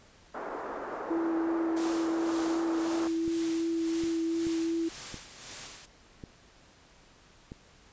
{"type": "band-pass noise", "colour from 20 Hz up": "pink", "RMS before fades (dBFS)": -38, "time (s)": [0.34, 3.08], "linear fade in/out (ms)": 10, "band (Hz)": [320, 1400], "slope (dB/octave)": 24}
{"type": "tone with vibrato", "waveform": "sine", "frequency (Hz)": 330.1, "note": "E4", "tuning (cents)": 2, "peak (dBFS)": -27, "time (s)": [1.1, 4.89], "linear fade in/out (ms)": 10, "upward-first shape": "triangle", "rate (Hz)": 2.8, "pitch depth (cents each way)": 12}
{"type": "noise with tremolo", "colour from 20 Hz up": "white", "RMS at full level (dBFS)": -40, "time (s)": [1.76, 5.86], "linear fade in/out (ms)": 10, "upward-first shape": "sine", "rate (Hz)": 1.9, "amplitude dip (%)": 60}
{"type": "clicks", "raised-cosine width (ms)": 3, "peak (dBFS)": -28, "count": 6, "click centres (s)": [3.279, 4.037, 4.469, 5.143, 6.238, 7.519]}
{"effects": ["pink hiss -58 dBFS RMS until 7.92 s", "resampled to 16000 Hz"]}